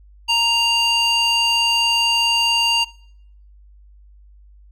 square tone with band-pass filter, 932.3 Hz, A#5, in tune, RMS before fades -17 dBFS, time 0.28-2.85 s, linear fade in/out 20 ms, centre 3500 Hz, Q 2.4, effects noise-tail reverb RT60 0.7 s tail -23 dB re dry + added 50 Hz sine -44 dBFS peak until 4.71 s

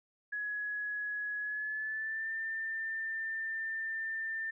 sine tone with pitch glide, 1681 to 1791.3 Hz, G#6 to A6, +20 to +31 cents, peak -34 dBFS, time 0.32-4.51 s, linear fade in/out 10 ms, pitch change +111 cents, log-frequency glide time 1.39-2.31 s, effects none

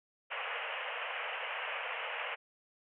white band-pass noise, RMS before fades -39 dBFS, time 0.3-2.36 s, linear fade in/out 20 ms, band 460 to 3000 Hz, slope 96 dB/octave, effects none

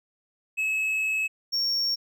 triangle tone pair in turn, 2581 / 5512 Hz, E7 / F8, -37 / -24 cents, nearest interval octave + minor second, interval 1313 cents, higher second, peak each -22 dBFS, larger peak neither, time 0.57-1.28 / 1.52-1.96 s, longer first, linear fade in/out 20 ms, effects none

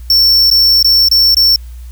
square tone with dropouts, 5430 Hz, F8, 50 cents flat, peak -6 dBFS, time 0.1-1.56 s, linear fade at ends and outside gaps 2 ms, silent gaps 0.502-0.512 / 0.828-0.845 / 1.086-1.113 / 1.346-1.368 s, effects added 60 Hz sine -26 dBFS peak until 1.91 s + white hiss -47 dBFS RMS until 1.91 s

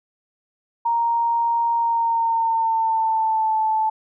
sine tone with pitch glide, 932.3 to 874.9 Hz, A#5 to A5, 0 to -10 cents, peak -17 dBFS, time 0.85-3.9 s, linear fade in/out 10 ms, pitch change -110 cents, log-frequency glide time 1.75-3.56 s, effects none

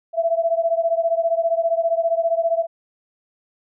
sine beating tone pair, 661 / 676 Hz, E5 / E5, +5 / +43 cents, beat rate 15 Hz, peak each -19 / -21 dBFS, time 0.13-2.67 s, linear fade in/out 50 ms, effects none

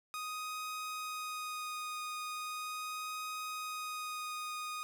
sawtooth tone with vibrato, 1244.5 Hz, D#6, in tune, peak -35 dBFS, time 0.14-4.83 s, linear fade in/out 0 ms, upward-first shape sine, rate 0.39 Hz, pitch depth 11 cents each way, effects none

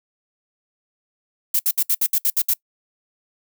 violet noise bursts, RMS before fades -18 dBFS, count 9, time 1.54-2.537 s, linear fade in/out 5 ms, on 53 ms, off 65 ms, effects noise-tail reverb RT60 0.1 s tail -23 dB re dry

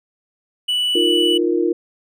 triangle tone, 2960 Hz, F#7, in tune, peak -15 dBFS, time 0.68-1.38 s, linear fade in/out 10 ms
sine chord, Eb suspended second, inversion none, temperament equal, 311.1 / 349.2 / 466.2 Hz, Eb4 / F4 / Bb4, 0 / 0 / 0 cents, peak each -21 / -17 / -22 dBFS, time 0.95-1.73 s, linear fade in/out 5 ms
effects none

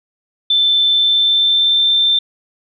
sine tone with pitch glide, 3536 to 3567 Hz, A7 to A7, +8 to +23 cents, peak -10 dBFS, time 0.5-2.19 s, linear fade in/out 5 ms, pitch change +15 cents, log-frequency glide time 0.9-1.9 s, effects none

